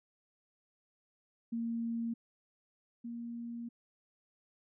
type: tone pair in turn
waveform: sine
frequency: 231.2 / 235 Hz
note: A#3 / A#3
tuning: -14 / +14 cents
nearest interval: unison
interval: 28 cents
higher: second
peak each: -33 / -39 dBFS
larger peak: first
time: 1.52-2.14 / 3.04-3.69 s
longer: second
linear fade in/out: 10 ms
effects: none